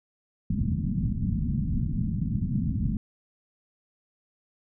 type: low-pass noise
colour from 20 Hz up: white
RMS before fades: -27 dBFS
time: 0.5-2.97 s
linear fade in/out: 2 ms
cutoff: 230 Hz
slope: 48 dB/octave
effects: none